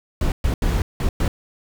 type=noise bursts at uneven times; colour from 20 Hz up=brown; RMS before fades=-19 dBFS; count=5; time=0.21-0.32 / 0.44-0.54 / 0.62-0.82 / 1-1.09 / 1.2-1.28 s; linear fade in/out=2 ms; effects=none